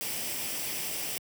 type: noise with comb filter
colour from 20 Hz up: white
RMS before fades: -34 dBFS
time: 0.01-1.18 s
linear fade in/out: 0 ms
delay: 0.37 ms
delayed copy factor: +0.5
effects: high-pass 100 Hz 12 dB/octave